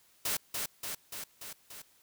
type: noise with echo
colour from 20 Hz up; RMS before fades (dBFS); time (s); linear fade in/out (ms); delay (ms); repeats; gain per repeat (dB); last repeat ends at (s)
white; -32; 0.25-0.37; 5; 290; 5; -3; 1.82
effects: white hiss -65 dBFS RMS until 2.02 s